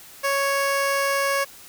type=tone; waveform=15% pulse; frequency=554.4 Hz; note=C#5; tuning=in tune; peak=-14 dBFS; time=0.23-1.45 s; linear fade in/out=20 ms; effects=white hiss -45 dBFS RMS until 1.68 s